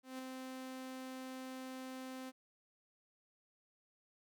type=tone with ADSR envelope; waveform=sawtooth; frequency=259.7 Hz; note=C4; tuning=13 cents flat; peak=-38 dBFS; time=0.03-2.32 s; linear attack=160 ms; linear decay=4 ms; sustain=-3 dB; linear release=36 ms; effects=none